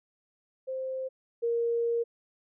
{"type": "tone pair in turn", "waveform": "sine", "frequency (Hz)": [523.3, 467.6], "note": ["C5", "A#4"], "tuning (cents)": [0, 5], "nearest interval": "major second", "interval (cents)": 195, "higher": "first", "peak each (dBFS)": [-31, -25], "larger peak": "second", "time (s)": [[0.67, 1.09], [1.42, 2.04]], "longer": "second", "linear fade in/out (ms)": 20, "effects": []}